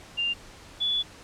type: tone pair in turn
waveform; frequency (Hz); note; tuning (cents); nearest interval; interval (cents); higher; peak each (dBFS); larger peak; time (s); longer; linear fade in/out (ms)
sine; 2794 / 3434; F7 / A7; 0 / -43; major third; 357; second; -24 / -23; second; 0.17-0.34 / 0.8-1.03; second; 20
effects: pink hiss -48 dBFS RMS until 1.23 s + low-pass 8000 Hz 12 dB/octave